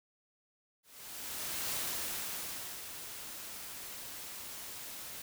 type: noise with ADSR envelope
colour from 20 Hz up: white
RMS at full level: -36 dBFS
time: 0.83-5.22 s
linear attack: 890 ms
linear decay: 1100 ms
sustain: -9 dB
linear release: 4 ms
effects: none